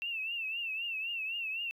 triangle tone with vibrato, 2685 Hz, E7, 31 cents sharp, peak -30 dBFS, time 0.02-1.71 s, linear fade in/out 0 ms, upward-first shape triangle, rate 3.9 Hz, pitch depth 110 cents each way, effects tanh soft clip ceiling -32 dBFS

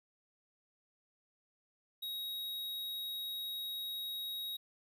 square tone, 3794 Hz, A#7, 30 cents sharp, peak -39 dBFS, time 2.02-4.57 s, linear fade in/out 10 ms, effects none

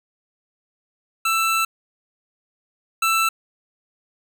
25% pulse tone pair in turn, 1329 / 1329 Hz, E6 / E6, +14 / +14 cents, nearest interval unison, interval 0 cents, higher neither, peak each -14 / -13 dBFS, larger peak second, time 1.25-1.65 / 3.02-3.29 s, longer first, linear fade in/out 5 ms, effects none

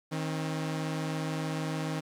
sawtooth tone pair together, 157.62 / 268.4 Hz, D#3 / C4, +23 / +44 cents, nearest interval major sixth, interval 921 cents, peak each -28 / -33 dBFS, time 0.11-2.01 s, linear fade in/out 20 ms, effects low-pass 9000 Hz 12 dB/octave + 10-bit

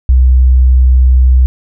sine tone, 63.6 Hz, C2, 48 cents flat, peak -3 dBFS, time 0.09-1.46 s, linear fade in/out 0 ms, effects none

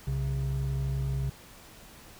triangle tone pair together, 63.71 / 135 Hz, C2 / C#3, -45 / -45 cents, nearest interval octave + minor second, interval 1300 cents, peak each -30 / -27 dBFS, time 0.07-1.3 s, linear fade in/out 5 ms, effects pink hiss -51 dBFS RMS until 2.19 s

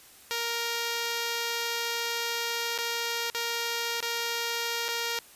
5% pulse tone with dropouts, 467 Hz, A#4, 3 cents sharp, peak -17 dBFS, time 0.31-5.19 s, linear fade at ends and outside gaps 0 ms, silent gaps 2.778-2.786 / 3.3-3.347 / 4.004-4.026 / 4.883-4.887 s, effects white hiss -53 dBFS RMS until 5.35 s + resampled to 32000 Hz

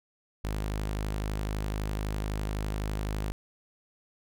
sawtooth tone, 51.91 Hz, G#1, in tune, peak -26 dBFS, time 0.44-3.32 s, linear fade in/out 0 ms, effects none

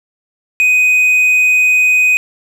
triangle tone, 2500 Hz, D#7, 8 cents sharp, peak -6 dBFS, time 0.6-2.17 s, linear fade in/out 0 ms, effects none

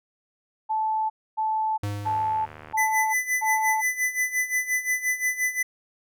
sine tone bursts, 873 Hz, A5, 14 cents flat, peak -22 dBFS, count 5, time 0.69-3.82 s, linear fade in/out 20 ms, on 410 ms, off 270 ms
square tone with exponential decay, 102.4 Hz, G#2, 24 cents flat, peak -26 dBFS, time 1.83-2.98 s, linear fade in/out 5 ms, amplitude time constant 250 ms
click train, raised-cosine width 0.5 ms, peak -26 dBFS, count 52, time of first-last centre 2.06-2.725 s, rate 76.7 Hz
square tone with tremolo, 2004 Hz, B6, 25 cents sharp, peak -21 dBFS, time 2.77-5.63 s, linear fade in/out 10 ms, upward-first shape sine, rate 5.7 Hz, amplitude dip 80%
effects none

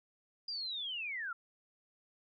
sine linear sweep, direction down, 4863 to 1320 Hz, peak -37 dBFS, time 0.48-1.33 s, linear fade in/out 5 ms, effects none

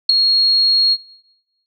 sine tone with ADSR envelope, 4290 Hz, C8, 42 cents sharp, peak -3 dBFS, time 0.09-0.97 s, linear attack 7 ms, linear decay 3 ms, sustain -8 dB, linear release 45 ms, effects noise-tail reverb RT60 0.9 s tail -18 dB re dry

